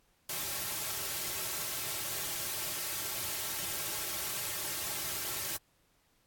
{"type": "noise with comb filter", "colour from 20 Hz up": "white", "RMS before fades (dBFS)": -36, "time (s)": [0.29, 5.57], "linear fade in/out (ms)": 5, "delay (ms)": 4.1, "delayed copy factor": -0.7, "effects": ["pink hiss -71 dBFS RMS until 6.26 s", "AAC 64 kbps"]}